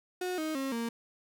35% pulse tone with pitch steps, 364 / 313.2 / 269.6 / 232 Hz, F#4 / D#4 / C#4 / A#3, -28 / +11 / -48 / -8 cents, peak -30 dBFS, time 0.21-0.89 s, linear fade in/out 5 ms, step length 170 ms, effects none

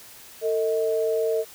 sine tone pair together, 449.5 / 632 Hz, A4 / D#5, +37 / +27 cents, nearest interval tritone, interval 590 cents, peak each -22 / -26 dBFS, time 0.41-1.45 s, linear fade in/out 50 ms, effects white hiss -46 dBFS RMS until 1.54 s

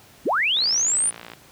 sine linear sweep, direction up, 138.59 to 9570 Hz, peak -18 dBFS, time 0.25-1.11 s, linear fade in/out 20 ms
click train, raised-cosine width 0.3 ms, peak -21 dBFS, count 45, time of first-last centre 0.57-1.335 s, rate 57.5 Hz
effects pink hiss -50 dBFS RMS until 1.51 s + high-pass 80 Hz 12 dB/octave

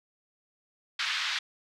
white band-pass noise, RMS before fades -31 dBFS, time 0.99-1.39 s, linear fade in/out 5 ms, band 1200 to 4200 Hz, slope 24 dB/octave, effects none

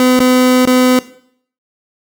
30% pulse tone with dropouts, 253.3 Hz, B3, 44 cents sharp, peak -5 dBFS, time 0-0.99 s, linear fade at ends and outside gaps 1 ms, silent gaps 0.192-0.202 / 0.653-0.673 s, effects noise-tail reverb RT60 0.6 s tail -17 dB re dry

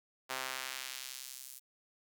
sawtooth tone with high-pass filter sweep, 130.81 Hz, C3, in tune, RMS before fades -43 dBFS, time 0.29-1.6 s, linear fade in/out 20 ms, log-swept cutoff 870 to 9700 Hz, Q 0.72, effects none

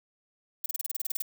violet noise bursts, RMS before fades -30 dBFS, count 12, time 0.64-1.221 s, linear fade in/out 5 ms, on 20 ms, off 31 ms, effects none

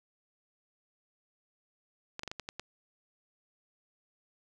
clicks, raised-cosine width 0.2 ms, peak -21 dBFS, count 7, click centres 2.194 / 2.234 / 2.277 / 2.315 / 2.397 / 2.489 / 2.596 s, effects none

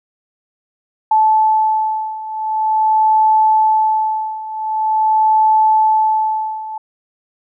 sine beating tone pair, 870 / 870.45 Hz, A5 / A5, -20 / -19 cents, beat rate 0.45 Hz, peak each -16 / -13 dBFS, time 1.11-6.78 s, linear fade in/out 5 ms, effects none

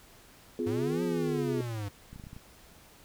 sine chord, F diminished, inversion second, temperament just, 251.4 / 349.2 / 419.1 Hz, Cb4 / F4 / Ab4, +31 / 0 / +16 cents, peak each -33 dBFS, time 0.59-1.61 s, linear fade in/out 2 ms
square linear two-way sweep, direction up then down, 98 to 180 to 98 Hz, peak -34 dBFS, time 0.66-1.89 s, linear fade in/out 10 ms, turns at 1.03 s
clicks, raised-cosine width 5 ms, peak -33 dBFS, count 7, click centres 2.13 / 2.16 / 2.198 / 2.239 / 2.269 / 2.331 / 2.365 s
effects pink hiss -56 dBFS RMS until 3.04 s

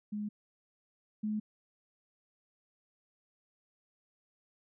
sine tone pair in turn, 209 / 213.1 Hz, G#3 / G#3, +11 / +45 cents, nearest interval unison, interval 34 cents, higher second, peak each -34 / -31 dBFS, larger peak second, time 0.12-0.29 / 1.23-1.4 s, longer neither, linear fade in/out 10 ms, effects none

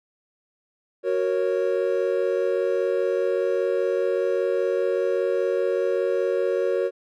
triangle chord, F# major, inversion none, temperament equal with one note detuned, 370 / 466.2 / 551.2 Hz, F#4 / A#4 / C#5, 0 / 0 / -10 cents, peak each -23 / -23 / -23 dBFS, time 1.03-6.91 s, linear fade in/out 50 ms, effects none

